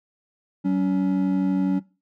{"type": "tone pair together", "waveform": "triangle", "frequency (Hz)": [189.3, 281.6], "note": ["F#3", "C#4"], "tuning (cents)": [40, 27], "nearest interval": "perfect fifth", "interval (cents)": 687, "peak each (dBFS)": -20, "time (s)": [0.64, 1.8], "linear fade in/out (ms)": 20, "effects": ["noise-tail reverb RT60 0.3 s tail -20 dB re dry"]}